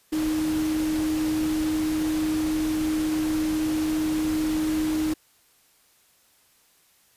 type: tone in noise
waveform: sine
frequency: 311.2 Hz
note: D#4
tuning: in tune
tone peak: -22 dBFS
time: 0.12-5.14 s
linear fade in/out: 10 ms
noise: pink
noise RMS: -35 dBFS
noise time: 0.12-5.14 s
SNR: +10 dB
effects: white hiss -61 dBFS RMS until 7.16 s + resampled to 32000 Hz